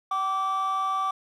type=tone pair together; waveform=triangle; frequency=765.1 / 1164 Hz; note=G5 / D6; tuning=-42 / -16 cents; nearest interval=perfect fifth; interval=726 cents; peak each=-28 / -22 dBFS; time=0.11-1.11 s; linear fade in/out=5 ms; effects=tanh soft clip ceiling -18 dBFS